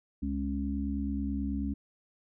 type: harmonic tone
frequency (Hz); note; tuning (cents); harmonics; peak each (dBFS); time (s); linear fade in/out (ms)
69.3; C#2; 0; 1 / 3 / 4; -34 / -34 / -34; 0.22-1.74; 10
effects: none